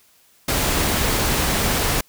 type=noise; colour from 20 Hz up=pink; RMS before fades=-20 dBFS; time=0.48-2.01 s; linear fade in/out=5 ms; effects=white hiss -56 dBFS RMS until 2.08 s